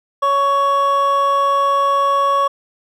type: tone pair together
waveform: triangle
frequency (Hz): 558 / 1116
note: C#5 / C#6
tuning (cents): +11 / +11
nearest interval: octave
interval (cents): 1200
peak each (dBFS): -17 / -11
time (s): 0.22-2.48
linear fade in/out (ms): 10
effects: tanh soft clip ceiling -5 dBFS